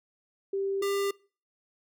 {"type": "tone pair in turn", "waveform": ["sine", "square"], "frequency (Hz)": [392, 398.2], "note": ["G4", "G4"], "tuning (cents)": [0, 27], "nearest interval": "unison", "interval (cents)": 27, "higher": "second", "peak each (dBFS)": -27, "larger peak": "neither", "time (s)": [[0.53, 0.82], [0.82, 1.11]], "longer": "neither", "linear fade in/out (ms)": 5, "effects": ["noise-tail reverb RT60 0.4 s tail -24 dB re dry"]}